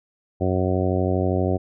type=harmonic tone; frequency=92.5 Hz; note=F#2; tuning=in tune; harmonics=1 / 2 / 3 / 4 / 5 / 6 / 7 / 8; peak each=-23 / -27 / -27 / -26 / -30 / -29 / -30 / -32 dBFS; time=0.4-1.58 s; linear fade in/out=20 ms; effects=none